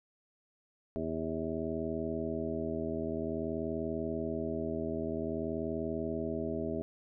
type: harmonic tone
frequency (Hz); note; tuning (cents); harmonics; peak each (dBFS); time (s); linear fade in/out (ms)
80.5; E2; -41; 1 / 2 / 3 / 4 / 5 / 7 / 8; -44 / -43 / -38 / -40 / -38 / -45 / -40; 0.96-6.82; 0
effects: none